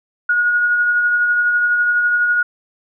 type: tone with tremolo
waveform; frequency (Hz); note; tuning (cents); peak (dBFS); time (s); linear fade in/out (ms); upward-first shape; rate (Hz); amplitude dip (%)
sine; 1446; F#6; -40; -11; 0.29-2.43; 5; triangle; 12; 35
effects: none